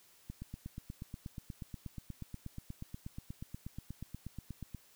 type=click train; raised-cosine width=5 ms; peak=-30 dBFS; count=38; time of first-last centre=0.3-4.747 s; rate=8.32 Hz; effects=white hiss -64 dBFS RMS until 4.95 s